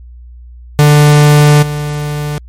45% pulse tone with level steps, 147.9 Hz, D3, 13 cents sharp, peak -3 / -15 dBFS, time 0.79-2.38 s, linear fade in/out 0 ms, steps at 1.62 s, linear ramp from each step 10 ms, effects added 60 Hz sine -30 dBFS peak until 2.48 s + MP3 64 kbps

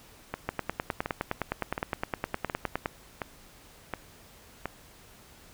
two click trains, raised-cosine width 0.5 ms, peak -16 / -13 dBFS, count 7 / 24, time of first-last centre 0.34-4.657 / 0.49-2.859 s, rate 1.39 / 9.71 Hz, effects pink hiss -54 dBFS RMS until 5.53 s

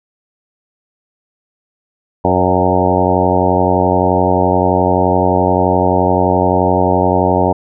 harmonic tone with a mistuned harmonic, 91.6 Hz, F#2, 17 cents flat, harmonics 1 / 2 / 3 / 4 / 5 / 6 / 7 / 8 / 9 / 10, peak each -19 / -19 / -19 / -19 / -19 / -19 / -19 / -19 / -19 / -19 dBFS, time 2.24-7.53 s, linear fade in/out 10 ms, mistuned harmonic 6, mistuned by +30 cents, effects none

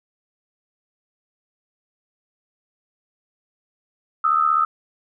sine tone pair together, 1242.7 / 1318.5 Hz, D#6 / E6, -3 / 0 cents, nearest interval minor second, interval 103 cents, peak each -18 dBFS, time 4.24-4.65 s, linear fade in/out 5 ms, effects none

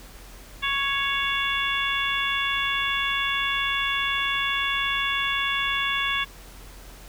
harmonic tone with a mistuned harmonic, 554.4 Hz, C#5, in tune, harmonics 2 / 3 / 4 / 5 / 6, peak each -29 / -29 / -29 / -29 / -29 dBFS, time 0.62-6.25 s, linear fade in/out 20 ms, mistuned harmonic 6, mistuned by +55 cents, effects added 44 Hz sine -44 dBFS peak until 7.08 s + pink hiss -47 dBFS RMS until 7.08 s

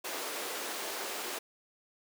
pink high-pass noise, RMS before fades -38 dBFS, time 0.04-1.39 s, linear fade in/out 10 ms, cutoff 330 Hz, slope 24 dB/octave, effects none

